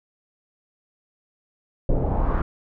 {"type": "noise with low-pass filter sweep", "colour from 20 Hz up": "brown", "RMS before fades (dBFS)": -21, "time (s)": [1.89, 2.42], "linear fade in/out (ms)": 5, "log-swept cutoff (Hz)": [510, 1400], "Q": 2.5, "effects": []}